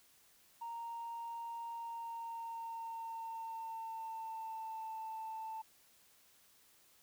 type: tone with pitch glide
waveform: sine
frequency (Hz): 929 to 885.5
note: A#5 to A5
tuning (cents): -6 to +11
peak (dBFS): -40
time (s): 0.61-5.62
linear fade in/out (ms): 10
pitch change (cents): -83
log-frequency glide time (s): 1.71-4.93
effects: tanh soft clip ceiling -38 dBFS + white hiss -67 dBFS RMS until 7.02 s